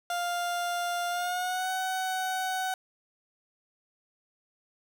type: tone with pitch glide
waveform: 30% pulse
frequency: 700 to 750.2 Hz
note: F5 to F#5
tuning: +4 to +24 cents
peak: -26 dBFS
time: 0.1-2.74 s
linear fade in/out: 2 ms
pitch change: +120 cents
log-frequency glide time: 1.09-1.71 s
effects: none